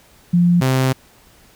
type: tone pair in turn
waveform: sine / sawtooth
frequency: 174.61 / 130.81 Hz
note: F3 / C3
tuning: 0 / 0 cents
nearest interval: perfect fourth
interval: 500 cents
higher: first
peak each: -10 dBFS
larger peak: neither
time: 0.33-0.61 / 0.61-0.93 s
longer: second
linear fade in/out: 10 ms
effects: pink hiss -50 dBFS RMS until 1.55 s